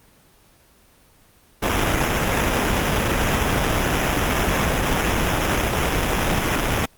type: noise with sample-and-hold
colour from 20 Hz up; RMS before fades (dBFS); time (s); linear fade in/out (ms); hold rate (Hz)
pink; -20; 1.62-6.86; 10; 4410
effects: pink hiss -54 dBFS RMS until 6.97 s + Opus 24 kbps